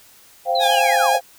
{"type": "chord", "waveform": "sine", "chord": "C suspended fourth", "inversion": "none", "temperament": "just", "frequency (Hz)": [523.3, 697.7, 784.9], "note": ["C5", "F5", "G5"], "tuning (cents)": [0, -2, 2], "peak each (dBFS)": [-22, -19, -22], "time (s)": [0.45, 1.21], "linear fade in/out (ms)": 50}
{"type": "linear sweep", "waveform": "sine", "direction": "down", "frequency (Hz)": [4145, 477.2], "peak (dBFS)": -22, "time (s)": [0.55, 1.17], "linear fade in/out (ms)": 5}
{"type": "tone with vibrato", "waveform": "sawtooth", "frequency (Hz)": 820, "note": "G#5", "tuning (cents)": -22, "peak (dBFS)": -14, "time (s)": [0.59, 1.2], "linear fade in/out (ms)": 50, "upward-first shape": "triangle", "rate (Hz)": 9.3, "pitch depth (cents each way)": 33}
{"effects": ["white hiss -49 dBFS RMS until 1.38 s"]}